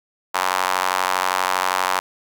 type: tone with high-pass filter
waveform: sawtooth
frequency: 92.5 Hz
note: F#2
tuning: in tune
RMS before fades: -21 dBFS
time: 0.34-2 s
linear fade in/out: 10 ms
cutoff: 970 Hz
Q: 2.4
effects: none